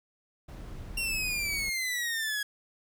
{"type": "noise", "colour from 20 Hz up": "brown", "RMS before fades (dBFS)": -41, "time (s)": [0.48, 1.7], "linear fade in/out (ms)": 10}
{"type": "exponential sweep", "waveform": "sawtooth", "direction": "down", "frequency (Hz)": [2768, 1655], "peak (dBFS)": -26, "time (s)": [0.97, 2.43], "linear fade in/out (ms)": 5}
{"effects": []}